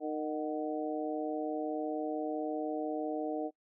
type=harmonic tone with a mistuned harmonic; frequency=154.1 Hz; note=D#3; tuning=16 cents flat; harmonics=2 / 3 / 4 / 5; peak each=-36 / -38 / -39 / -40 dBFS; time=0-3.51 s; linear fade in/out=50 ms; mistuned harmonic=5; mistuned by=-55 cents; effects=noise-tail reverb RT60 0.1 s tail -24 dB re dry